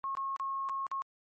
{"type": "tone with dropouts", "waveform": "sine", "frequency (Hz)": 1086, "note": "C#6", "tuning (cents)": -36, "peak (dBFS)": -32, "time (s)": [0.04, 1.02], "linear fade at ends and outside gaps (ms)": 0, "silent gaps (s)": [[0.151, 0.171], [0.363, 0.398], [0.689, 0.695], [0.867, 0.915]], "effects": ["MP3 32 kbps"]}